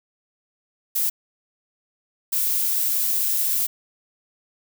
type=noise bursts at uneven times; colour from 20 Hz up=violet; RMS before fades=-22 dBFS; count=2; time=0.95-1.1 / 2.32-3.67 s; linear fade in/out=10 ms; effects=none